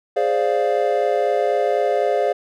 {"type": "chord", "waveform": "triangle", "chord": "D half-diminished seventh", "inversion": "second", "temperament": "equal", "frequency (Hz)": [415.3, 523.3, 587.3, 698.5], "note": ["Ab4", "C5", "D5", "F5"], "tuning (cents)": [0, 0, 0, 0], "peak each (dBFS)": -20, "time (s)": [0.16, 2.33], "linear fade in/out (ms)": 10, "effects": []}